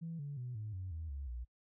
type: tone with pitch steps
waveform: sine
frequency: 165.3 / 143.07 / 123.84 / 107.18 / 92.77 / 80.3 / 69.5 / 60.15 Hz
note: E3 / D3 / B2 / A2 / F#2 / E2 / C#2 / B1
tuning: +5 / -45 / +5 / -45 / +5 / -45 / +5 / -45 cents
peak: -39 dBFS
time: 0.01-1.45 s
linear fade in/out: 20 ms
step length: 180 ms
effects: noise-tail reverb RT60 0.1 s tail -26 dB re dry + tanh soft clip ceiling -35 dBFS